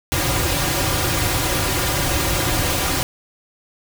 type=noise with comb filter; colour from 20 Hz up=pink; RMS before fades=-20 dBFS; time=0.12-3.03 s; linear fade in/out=0 ms; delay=4.6 ms; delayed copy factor=-0.75; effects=none